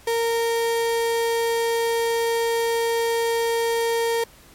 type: tone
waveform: 35% pulse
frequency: 462 Hz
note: A#4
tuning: 16 cents flat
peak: -18 dBFS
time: 0.07-4.24 s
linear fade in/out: 5 ms
effects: pink hiss -50 dBFS RMS until 4.54 s + MP3 64 kbps